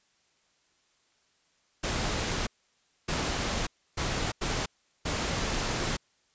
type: noise bursts at uneven times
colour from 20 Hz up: pink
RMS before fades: -30 dBFS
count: 5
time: 1.83-2.47 / 3.08-3.67 / 3.97-4.32 / 4.41-4.66 / 5.05-5.97 s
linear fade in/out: 10 ms
effects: white hiss -69 dBFS RMS until 6.34 s + resampled to 16000 Hz